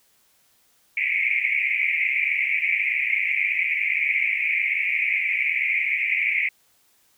white band-pass noise, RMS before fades -23 dBFS, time 0.97-6.49 s, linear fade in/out 5 ms, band 2100 to 2400 Hz, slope 96 dB/octave, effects white hiss -62 dBFS RMS until 7.17 s

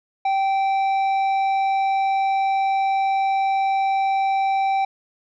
sine tone with tanh clipping, 778 Hz, G5, 13 cents flat, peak -19 dBFS, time 0.25-4.85 s, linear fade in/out 5 ms, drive 8 dB, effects none

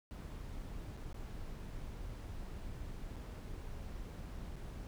brown noise with dropouts, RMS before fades -45 dBFS, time 0.11-4.87 s, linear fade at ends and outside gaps 0 ms, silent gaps 0.968-0.974 / 1.129-1.143 / 3.159-3.166 / 4.557-4.564 s, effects none

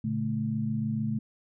sine tone cluster, 115.5 / 142.2 / 217.8 Hz, A#2 / C#3 / A3, -16 / +45 / -17 cents, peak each -33 / -33 / -29 dBFS, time 0.04-1.19 s, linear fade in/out 5 ms, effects none

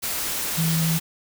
sine tone in noise, 163 Hz, E3, 19 cents flat, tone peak -20 dBFS, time 0.57-0.99 s, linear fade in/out 20 ms, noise white, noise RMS -27 dBFS, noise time 0.02-1 s, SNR +4 dB, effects none

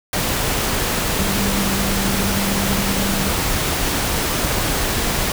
sine tone in noise, 196.9 Hz, G3, 8 cents sharp, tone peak -22 dBFS, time 1.19-3.29 s, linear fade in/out 2 ms, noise pink, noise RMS -20 dBFS, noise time 0.13-5.32 s, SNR -5 dB, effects none

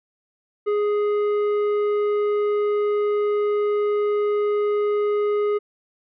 sine tone with tanh clipping, 415.3 Hz, G#4, in tune, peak -20 dBFS, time 0.66-5.59 s, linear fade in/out 20 ms, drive 9 dB, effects none

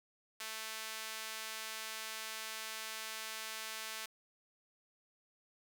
sawtooth tone with high-pass filter, 220 Hz, A3, in tune, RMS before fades -44 dBFS, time 0.4-4.06 s, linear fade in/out 5 ms, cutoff 1700 Hz, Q 0.6, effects none

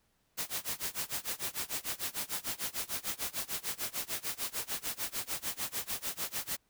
white noise with tremolo, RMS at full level -34 dBFS, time 0.37-6.57 s, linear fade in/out 20 ms, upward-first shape sine, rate 6.7 Hz, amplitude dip 95%, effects pink hiss -74 dBFS RMS until 6.69 s

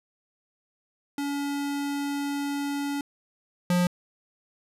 square tone pair in turn, 284 / 177.67 Hz, C#4 / F3, +42 / +30 cents, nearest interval minor sixth, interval 812 cents, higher first, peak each -28 / -21 dBFS, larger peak second, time 1.18-3.01 / 3.7-3.87 s, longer first, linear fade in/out 2 ms, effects resampled to 32000 Hz

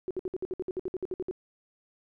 sine tone bursts, 370 Hz, F#4, in tune, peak -29 dBFS, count 15, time 0.08-1.311 s, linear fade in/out 0 ms, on 27 ms, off 59 ms, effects none

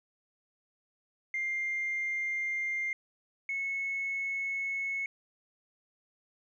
sine tone pair in turn, 2100 / 2195 Hz, C7 / C#7, +6 / -18 cents, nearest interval minor second, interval 76 cents, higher second, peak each -29 / -30 dBFS, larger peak first, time 1.34-2.93 / 3.49-5.06 s, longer first, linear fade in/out 2 ms, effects tanh soft clip ceiling -26 dBFS

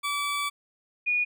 20% pulse / sine tone pair in turn, 1152 / 2452 Hz, D6 / D#7, -34 / -26 cents, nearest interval octave + minor second, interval 1308 cents, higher second, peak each -22 dBFS, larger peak neither, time 0.03-0.5 / 1.06-1.25 s, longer first, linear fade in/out 20 ms, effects none

